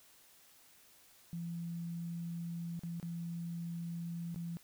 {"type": "tone with dropouts", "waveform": "sine", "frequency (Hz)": 169.5, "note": "E3", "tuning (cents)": 49, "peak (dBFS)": -38, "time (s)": [1.33, 4.57], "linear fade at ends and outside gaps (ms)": 0, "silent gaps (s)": [[2.793, 2.835], [2.999, 3.028], [4.345, 4.36]], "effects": ["white hiss -63 dBFS RMS until 4.63 s"]}